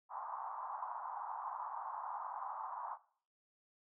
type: band-pass noise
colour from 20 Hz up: white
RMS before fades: -44 dBFS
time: 0.09-2.98 s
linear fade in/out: 50 ms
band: 800 to 1100 Hz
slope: 48 dB/octave
effects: noise-tail reverb RT60 0.5 s tail -18 dB re dry